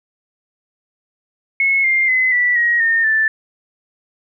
sine tone with pitch steps, 2185 / 2108 / 2034 / 1962.4 / 1893.4 / 1826.8 / 1762.5 Hz, C#7 / C7 / C7 / B6 / A#6 / A#6 / A6, -26 / +12 / -50 / -12 / +26 / -36 / +2 cents, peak -12 dBFS, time 1.6-3.28 s, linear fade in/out 2 ms, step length 240 ms, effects none

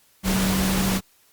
sine tone in noise, 190.2 Hz, F#3, 48 cents sharp, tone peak -21 dBFS, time 0.23-1.01 s, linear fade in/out 50 ms, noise pink, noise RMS -25 dBFS, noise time 0.23-1.01 s, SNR +1 dB, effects white hiss -59 dBFS RMS until 1.32 s + Opus 48 kbps

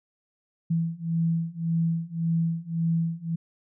sine beating tone pair, 164.7 / 166.5 Hz, E3 / E3, -1 / +18 cents, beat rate 1.8 Hz, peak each -27 / -26 dBFS, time 0.7-3.36 s, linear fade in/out 10 ms, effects none

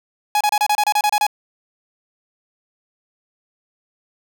45% pulse tone bursts, 837 Hz, G#5, 13 cents sharp, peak -14 dBFS, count 11, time 0.35-1.267 s, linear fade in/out 2 ms, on 57 ms, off 29 ms, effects none

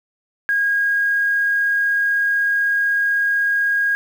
sine tone with quantisation, 1634 Hz, G#6, 29 cents flat, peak -15 dBFS, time 0.49-3.95 s, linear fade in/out 0 ms, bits 7, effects none

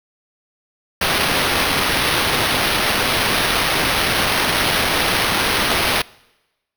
violet noise with sample-and-hold, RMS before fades -18 dBFS, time 1.01-6.02 s, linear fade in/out 5 ms, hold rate 7350 Hz, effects noise-tail reverb RT60 1.0 s tail -24 dB re dry

